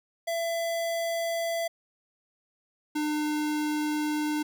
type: tone pair in turn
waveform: square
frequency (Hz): 670 / 301.5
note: E5 / D4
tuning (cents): +28 / +46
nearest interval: octave + major second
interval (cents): 1382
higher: first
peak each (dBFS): -28 / -27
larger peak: second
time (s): 0.27-1.68 / 2.95-4.43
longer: second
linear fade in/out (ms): 10
effects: none